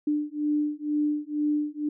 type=beating tone pair; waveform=sine; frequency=296.7 / 298.8 Hz; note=D4 / D4; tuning=+18 / +30 cents; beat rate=2.1 Hz; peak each=-27 dBFS; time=0.07-1.89 s; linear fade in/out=5 ms; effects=none